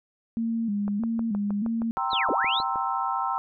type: tone with vibrato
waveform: sine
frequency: 215.9 Hz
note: A3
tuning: 33 cents flat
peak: -24 dBFS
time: 0.37-1.91 s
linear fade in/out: 0 ms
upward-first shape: square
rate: 1.6 Hz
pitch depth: 98 cents each way
type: click train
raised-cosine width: 1 ms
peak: -23 dBFS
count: 13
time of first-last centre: 0.88-2.758 s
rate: 6.39 Hz
type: chord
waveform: sine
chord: C dominant seventh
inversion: second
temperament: equal with one note detuned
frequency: 780.4 / 932.3 / 1046.5 / 1318.5 Hz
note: G5 / Bb5 / C6 / E6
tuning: -8 / 0 / 0 / 0 cents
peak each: -30 dBFS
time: 1.97-3.38 s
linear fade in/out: 0 ms
type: linear two-way sweep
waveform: sine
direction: down then up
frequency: 4400 to 233.1 to 4400 Hz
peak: -24 dBFS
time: 2.1-2.63 s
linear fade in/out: 50 ms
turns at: 2.31 s
effects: none